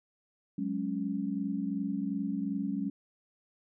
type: chord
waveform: sine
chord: F# suspended second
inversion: none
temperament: equal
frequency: 185 / 207.7 / 277.2 Hz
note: F#3 / G#3 / C#4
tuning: 0 / 0 / 0 cents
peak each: -36 / -34 / -34 dBFS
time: 0.58-2.9 s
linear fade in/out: 5 ms
effects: none